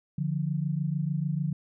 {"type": "tone pair together", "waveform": "sine", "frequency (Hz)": [147.1, 173.84], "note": ["D3", "F3"], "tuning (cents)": [3, -8], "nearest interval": "minor third", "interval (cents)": 289, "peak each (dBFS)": [-28, -30], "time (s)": [0.18, 1.53], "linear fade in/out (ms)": 5, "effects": []}